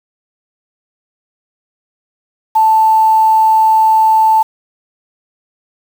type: tone with quantisation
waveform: sine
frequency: 880 Hz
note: A5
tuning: in tune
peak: -6 dBFS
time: 2.55-4.43 s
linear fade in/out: 10 ms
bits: 5
effects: none

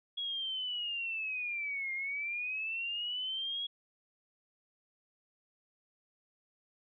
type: linear two-way sweep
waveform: sine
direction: down then up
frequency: 3339 to 2112 to 3339 Hz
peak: -34 dBFS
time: 0.17-3.67 s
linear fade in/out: 10 ms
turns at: 1.93 s
effects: none

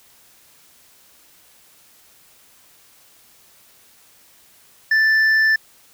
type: tone with hard clipping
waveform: sine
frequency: 1763 Hz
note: A6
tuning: 3 cents sharp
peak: -14 dBFS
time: 4.91-5.56 s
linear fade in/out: 5 ms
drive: 4 dB
effects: white hiss -52 dBFS RMS until 5.93 s

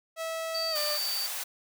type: tone with pitch glide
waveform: sawtooth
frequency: 651 to 597 Hz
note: E5 to D5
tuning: -22 to +28 cents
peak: -28 dBFS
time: 0.16-0.99 s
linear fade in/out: 50 ms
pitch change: -150 cents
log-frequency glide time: 0.71-0.78 s
type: tone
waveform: triangle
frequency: 4601 Hz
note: D8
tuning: 36 cents flat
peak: -29 dBFS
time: 0.54-1.27 s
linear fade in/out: 10 ms
type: high-pass noise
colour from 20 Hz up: white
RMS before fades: -35 dBFS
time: 0.75-1.44 s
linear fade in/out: 10 ms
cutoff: 520 Hz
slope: 48 dB/octave
effects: none

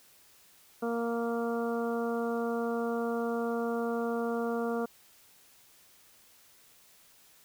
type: harmonic tone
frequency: 233.1 Hz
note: A#3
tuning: in tune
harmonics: 1 / 2 / 3 / 4 / 5 / 6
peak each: -33 / -32 / -38 / -45 / -42 / -43 dBFS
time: 0.82-4.86 s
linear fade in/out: 10 ms
effects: white hiss -60 dBFS RMS until 7.44 s

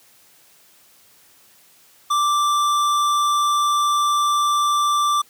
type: tone with tanh clipping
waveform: sine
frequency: 1174.7 Hz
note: D6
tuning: in tune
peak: -18 dBFS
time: 2.1-5.22 s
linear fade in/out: 10 ms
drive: 17 dB
effects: white hiss -53 dBFS RMS until 5.29 s + high-pass 80 Hz 12 dB/octave

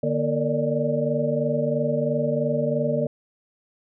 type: tone cluster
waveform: sine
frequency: 148.6 / 237.1 / 455.1 / 577 / 600 Hz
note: D3 / A#3 / A#4 / D5 / D5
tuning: +21 / +30 / -42 / -31 / +37 cents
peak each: -27 dBFS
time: 0.03-3.07 s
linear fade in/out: 5 ms
effects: none

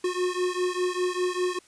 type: beating tone pair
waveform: square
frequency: 360 / 365 Hz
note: F#4 / F#4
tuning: -47 / -24 cents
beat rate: 5 Hz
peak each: -28 / -29 dBFS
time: 0.04-1.59 s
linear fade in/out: 5 ms
effects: white hiss -57 dBFS RMS until 1.67 s + resampled to 22050 Hz

